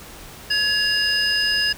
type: tone cluster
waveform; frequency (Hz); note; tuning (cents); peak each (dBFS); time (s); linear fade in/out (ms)
sine; 1693 / 2816 / 5010; G#6 / F7 / D#8; +33 / +14 / +11; -20 / -23 / -19; 0.5-1.73; 10
effects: tanh soft clip ceiling -13 dBFS + pink hiss -40 dBFS RMS until 1.77 s